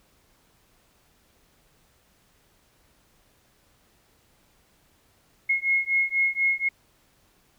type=beating tone pair; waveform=sine; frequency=2161 / 2165.1 Hz; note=C#7 / C#7; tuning=-45 / -41 cents; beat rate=4.1 Hz; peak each=-24 dBFS; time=5.49-6.69 s; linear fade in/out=10 ms; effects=pink hiss -63 dBFS RMS until 7.58 s